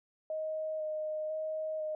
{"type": "tone with vibrato", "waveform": "sine", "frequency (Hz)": 622.3, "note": "D#5", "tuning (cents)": 0, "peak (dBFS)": -33, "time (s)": [0.3, 1.95], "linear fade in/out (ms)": 2, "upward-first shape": "square", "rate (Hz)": 1, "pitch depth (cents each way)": 12, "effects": []}